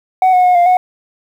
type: tone with pitch steps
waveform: sine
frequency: 747 / 729 / 724 / 699 / 732 Hz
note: F#5 / F#5 / F#5 / F5 / F#5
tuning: +16 / -26 / -38 / +1 / -19 cents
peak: -4 dBFS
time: 0.22-0.77 s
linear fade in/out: 2 ms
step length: 110 ms
effects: tanh soft clip ceiling -6 dBFS + 7-bit